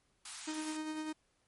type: high-pass noise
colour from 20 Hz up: white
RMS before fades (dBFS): -45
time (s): 0.25-0.77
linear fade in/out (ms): 5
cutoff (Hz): 770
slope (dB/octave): 48
type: tone with tremolo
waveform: 45% pulse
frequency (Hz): 310.5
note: D#4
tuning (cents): -3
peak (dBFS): -36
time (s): 0.47-1.13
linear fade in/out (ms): 10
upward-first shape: sine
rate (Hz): 10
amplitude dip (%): 40
effects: pink hiss -75 dBFS RMS until 1.47 s + MP3 48 kbps